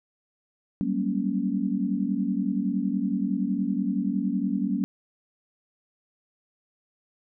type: tone cluster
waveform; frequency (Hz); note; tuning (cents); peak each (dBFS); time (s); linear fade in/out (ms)
sine; 189 / 199.7 / 234.9 / 278.4; F#3 / G3 / A#3 / C#4; +37 / +32 / +13 / +8; -29; 0.81-4.84; 0
effects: none